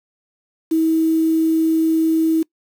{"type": "tone with quantisation", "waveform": "sine", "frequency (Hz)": 321.8, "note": "E4", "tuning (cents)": -42, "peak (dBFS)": -13, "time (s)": [0.71, 2.43], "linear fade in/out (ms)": 10, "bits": 6, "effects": ["noise-tail reverb RT60 0.1 s tail -23 dB re dry"]}